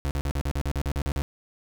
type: tone bursts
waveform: 35% pulse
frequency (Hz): 71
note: C#2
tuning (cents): +42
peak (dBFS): -23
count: 12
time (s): 0.05-1.22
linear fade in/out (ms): 0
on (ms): 59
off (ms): 42
effects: none